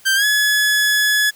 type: tone with pitch glide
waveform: sawtooth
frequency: 1568 to 1700.1 Hz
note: G6 to G#6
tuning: 0 to +40 cents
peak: -10 dBFS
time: 0.05-1.31 s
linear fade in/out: 20 ms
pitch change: +140 cents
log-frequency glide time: 0.15-0.25 s
effects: white hiss -48 dBFS RMS until 1.35 s